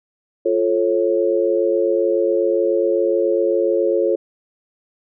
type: chord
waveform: sine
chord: F augmented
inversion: none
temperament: just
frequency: 349.2 / 436.5 / 545.7 Hz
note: F4 / A4 / C#5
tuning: 0 / -14 / -27 cents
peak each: -19 dBFS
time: 0.45-4.16 s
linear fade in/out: 10 ms
effects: none